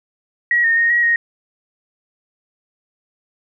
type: tone with pitch steps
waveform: sine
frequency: 1910 / 1836 / 1858 / 1905 / 1869 Hz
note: A#6 / A#6 / A#6 / A#6 / A#6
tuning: +42 / -27 / -6 / +37 / +4 cents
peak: -12 dBFS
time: 0.51-1.16 s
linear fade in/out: 2 ms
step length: 130 ms
effects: none